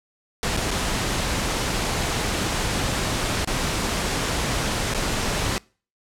pink noise with dropouts, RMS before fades -24 dBFS, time 0.43-5.58 s, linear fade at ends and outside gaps 0 ms, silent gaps 0.566-0.573 / 0.707-0.713 / 3.447-3.474 / 4.938-4.947 s, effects noise-tail reverb RT60 0.4 s tail -25 dB re dry + low-pass 9000 Hz 12 dB/octave

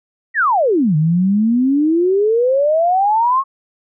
sine exponential two-way sweep, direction down then up, 1974 to 149.3 to 1106 Hz, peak -11 dBFS, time 0.34-3.44 s, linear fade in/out 50 ms, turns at 0.96 s, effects none

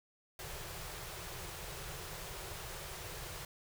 pink band-stop noise, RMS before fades -45 dBFS, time 0.39-3.45 s, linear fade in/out 2 ms, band 180 to 330 Hz, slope 96 dB/octave, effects none

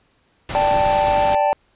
pink noise, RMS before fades -27 dBFS, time 0.49-1.35 s, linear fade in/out 2 ms
triangle chord, D suspended fourth, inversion none, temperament just, 587.3 / 783.1 / 881 Hz, D5 / G5 / A5, 0 / -2 / +2 cents, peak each -17 dBFS, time 0.55-1.53 s, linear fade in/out 0 ms
effects pink hiss -61 dBFS RMS until 1.75 s + resampled to 8000 Hz

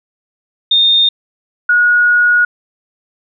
sine tone pair in turn, 3654 / 1450.1 Hz, A#7 / F#6, -35 / -35 cents, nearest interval octave + major third, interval 1600 cents, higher first, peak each -7 dBFS, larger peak neither, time 0.71-1.09 / 1.69-2.45 s, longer second, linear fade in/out 5 ms, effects none

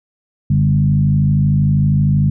sine tone with frequency modulation, 143.6 Hz, D3, 39 cents flat, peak -10 dBFS, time 0.5-2.3 s, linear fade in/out 5 ms, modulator 52.8 Hz, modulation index 1, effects none

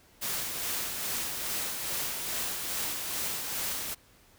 white noise with tremolo, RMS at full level -32 dBFS, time 0.21-3.95 s, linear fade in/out 20 ms, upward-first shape sine, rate 2.4 Hz, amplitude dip 35%, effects pink hiss -60 dBFS RMS until 4.38 s

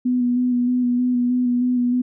sine tone with vibrato, 246.9 Hz, B3, in tune, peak -16 dBFS, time 0.05-2.02 s, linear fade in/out 10 ms, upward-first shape square, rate 3.2 Hz, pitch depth 18 cents each way, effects none

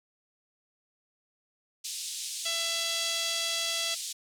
white band-pass noise, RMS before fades -37 dBFS, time 1.84-4.13 s, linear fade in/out 10 ms, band 3200 to 9100 Hz, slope 24 dB/octave
harmonic tone, 668 Hz, E5, 23 cents sharp, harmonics 1 / 2 / 3 / 4 / 5 / 6 / 7 / 8 / 9 / 10, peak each -42 / -44 / -40 / -39 / -33 / -39 / -37 / -44 / -43 / -42 dBFS, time 2.45-3.95 s, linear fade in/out 10 ms
effects none

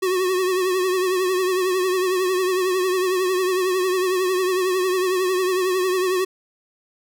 square tone with vibrato, 370 Hz, F#4, in tune, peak -19 dBFS, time 0.02-6.25 s, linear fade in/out 10 ms, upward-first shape triangle, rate 11 Hz, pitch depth 65 cents each way, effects none

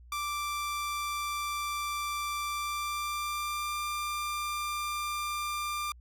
sawtooth tone with pitch glide, 1175 to 1191.4 Hz, D6 to D6, +1 to +24 cents, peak -28 dBFS, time 0.12-5.92 s, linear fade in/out 2 ms, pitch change +23 cents, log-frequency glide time 2.44-3.8 s, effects added 60 Hz sine -50 dBFS peak until 6 s

